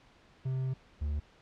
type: tone pair in turn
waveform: triangle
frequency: 130.81 / 73.62 Hz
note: C3 / D2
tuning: 0 / +5 cents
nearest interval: minor seventh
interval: 995 cents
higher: first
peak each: -28 dBFS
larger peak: neither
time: 0.45-0.74 / 1.01-1.2 s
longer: first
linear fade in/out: 10 ms
effects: pink hiss -61 dBFS RMS until 1.41 s + low-pass 4000 Hz 12 dB/octave